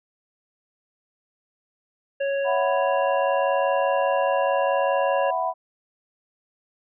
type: harmonic tone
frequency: 554.4 Hz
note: C#5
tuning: in tune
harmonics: 1 / 3 / 5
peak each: -22 / -33 / -36 dBFS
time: 2.2-5.31 s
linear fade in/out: 10 ms
type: chord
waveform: sine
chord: E suspended second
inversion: none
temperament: equal with one note detuned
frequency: 659.3 / 740 / 990.6 Hz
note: E5 / F#5 / B5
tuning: 0 / 0 / +5 cents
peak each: -27 / -26 / -26 dBFS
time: 2.44-5.54 s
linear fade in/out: 50 ms
effects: none